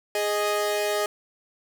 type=tone pair together; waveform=sawtooth; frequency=415.3 / 622.2 Hz; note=G#4 / D#5; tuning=0 / 0 cents; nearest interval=perfect fifth; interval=700 cents; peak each=-22 dBFS; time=0.15-1.06 s; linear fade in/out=2 ms; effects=none